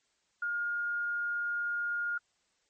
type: tone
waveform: sine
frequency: 1420 Hz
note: F6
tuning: 28 cents sharp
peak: -30 dBFS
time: 0.42-2.18 s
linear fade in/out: 5 ms
effects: white hiss -74 dBFS RMS until 2.69 s + MP3 32 kbps